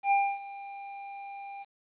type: tone with ADSR envelope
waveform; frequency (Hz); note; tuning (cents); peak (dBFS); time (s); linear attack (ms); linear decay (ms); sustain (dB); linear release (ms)
square; 797; G5; +28; -21; 0.03-1.65; 84; 270; -19; 31
effects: resampled to 8000 Hz + 10-bit